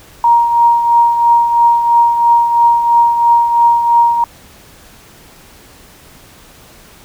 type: tone with tremolo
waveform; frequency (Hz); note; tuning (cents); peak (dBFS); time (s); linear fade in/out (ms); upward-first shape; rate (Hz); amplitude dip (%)
sine; 940; A#5; +14; -4; 0.24-4.24; 2; triangle; 3; 60
effects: pink hiss -41 dBFS RMS until 7.04 s